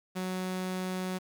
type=tone; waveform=sawtooth; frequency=185 Hz; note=F#3; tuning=in tune; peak=-28 dBFS; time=0.15-1.19 s; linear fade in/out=20 ms; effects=9-bit